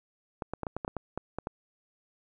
clicks, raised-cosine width 1 ms, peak -19 dBFS, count 11, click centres 0.422 / 0.536 / 0.633 / 0.668 / 0.766 / 0.848 / 0.879 / 0.967 / 1.176 / 1.386 / 1.471 s, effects none

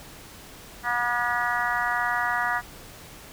harmonic tone, 241.3 Hz, B3, 40 cents flat, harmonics 3 / 4 / 5 / 6 / 7 / 8, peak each -30 / -30 / -30 / -30 / -30 / -30 dBFS, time 0.83-2.62 s, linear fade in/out 50 ms, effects pink hiss -45 dBFS RMS until 3.32 s

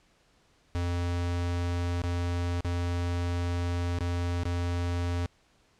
square tone with dropouts, 87.31 Hz, F2, in tune, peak -28 dBFS, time 0.75-5.26 s, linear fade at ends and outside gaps 0 ms, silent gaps 2.018-2.038 / 2.606-2.647 / 3.987-4.007 / 4.434-4.454 s, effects pink hiss -65 dBFS RMS until 5.79 s + low-pass 7000 Hz 12 dB/octave

